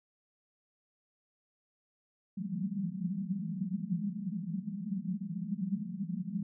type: band-pass noise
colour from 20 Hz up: pink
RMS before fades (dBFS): -36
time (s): 2.37-6.43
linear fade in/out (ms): 5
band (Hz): 170 to 210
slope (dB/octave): 96
effects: none